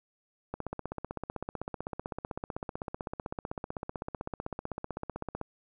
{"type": "click train", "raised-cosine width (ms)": 1, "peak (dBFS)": -21, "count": 78, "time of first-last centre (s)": [0.54, 5.413], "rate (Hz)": 15.8, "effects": []}